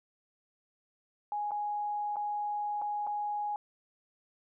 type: tone with dropouts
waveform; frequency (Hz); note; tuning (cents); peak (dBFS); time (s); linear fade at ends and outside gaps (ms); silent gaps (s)
sine; 830.6; G#5; 0; -31; 1.32-3.56; 1; 1.509-1.517 / 2.159-2.167 / 2.816-2.82 / 3.067-3.072
effects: none